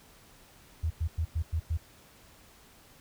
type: tone bursts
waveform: sine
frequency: 80.6 Hz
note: E2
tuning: 38 cents flat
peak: -26 dBFS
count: 6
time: 0.83-1.774 s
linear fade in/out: 10 ms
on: 74 ms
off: 100 ms
effects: pink hiss -57 dBFS RMS until 3 s